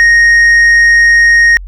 sine tone with tanh clipping, 1864.7 Hz, A#6, in tune, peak -4 dBFS, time 0-1.57 s, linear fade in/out 0 ms, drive 4 dB, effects added 45 Hz sine -23 dBFS peak until 1.67 s

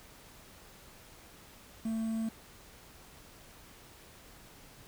triangle tone with quantisation, 223.5 Hz, A3, 27 cents sharp, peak -29 dBFS, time 1.85-2.29 s, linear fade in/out 5 ms, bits 9, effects pink hiss -55 dBFS RMS until 4.87 s

